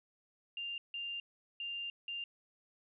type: tone bursts at uneven times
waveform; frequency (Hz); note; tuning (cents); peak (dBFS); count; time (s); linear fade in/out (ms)
sine; 2794; F7; 0; -38; 4; 0.57-0.78 / 0.94-1.2 / 1.6-1.9 / 2.08-2.24; 2
effects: none